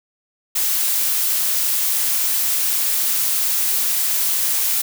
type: noise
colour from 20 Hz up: blue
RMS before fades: -19 dBFS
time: 0.55-4.82 s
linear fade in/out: 10 ms
effects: none